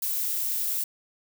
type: noise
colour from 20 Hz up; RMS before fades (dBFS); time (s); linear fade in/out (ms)
violet; -28; 0.02-0.84; 5
effects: none